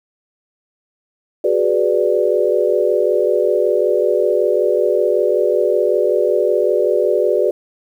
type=chord; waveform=sine; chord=G# half-diminished seventh; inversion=third; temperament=equal; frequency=370 / 415.3 / 493.9 / 587.3 Hz; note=F#4 / G#4 / B4 / D5; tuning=0 / 0 / 0 / 0 cents; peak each=-18 dBFS; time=1.44-7.51 s; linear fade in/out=5 ms; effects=8-bit